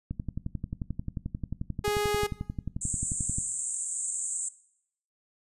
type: click train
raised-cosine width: 5 ms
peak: -20 dBFS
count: 38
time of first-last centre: 0.11-3.384 s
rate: 11.3 Hz
type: tone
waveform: sawtooth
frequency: 415.2 Hz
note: G#4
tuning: in tune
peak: -22 dBFS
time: 1.84-2.27 s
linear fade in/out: 10 ms
type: band-pass noise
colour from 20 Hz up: pink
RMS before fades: -33 dBFS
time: 2.81-4.49 s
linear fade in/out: 10 ms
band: 7200 to 8700 Hz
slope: 96 dB/octave
effects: noise-tail reverb RT60 0.7 s tail -18 dB re dry + resampled to 32000 Hz